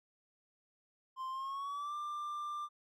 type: tone with pitch glide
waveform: triangle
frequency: 1046 to 1187.7 Hz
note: C6 to D6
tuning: -1 to +19 cents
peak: -36 dBFS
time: 1.16-2.69 s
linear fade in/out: 50 ms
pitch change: +220 cents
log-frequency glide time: 1.3-1.95 s
effects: none